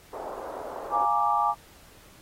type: band-pass noise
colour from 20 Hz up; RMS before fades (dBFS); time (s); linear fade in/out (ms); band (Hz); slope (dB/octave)
pink; -37; 0.13-1.05; 2; 420 to 1000; 24
type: chord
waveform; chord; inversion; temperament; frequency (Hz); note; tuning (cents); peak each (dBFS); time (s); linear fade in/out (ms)
sine; Bb dominant seventh; second; equal; 698.5 / 830.6 / 932.3 / 1174.7; F5 / Ab5 / Bb5 / D6; 0 / 0 / 0 / 0; -31 / -25 / -29 / -25; 0.9-1.55; 50
effects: pink hiss -54 dBFS RMS until 2.21 s + AAC 48 kbps